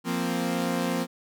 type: chord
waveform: sawtooth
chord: F suspended fourth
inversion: none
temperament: equal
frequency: 174.61 / 233.1 / 261.6 Hz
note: F3 / Bb3 / C4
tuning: 0 / 0 / 0 cents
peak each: -26 dBFS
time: 0.04-1.07 s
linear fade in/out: 50 ms
effects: none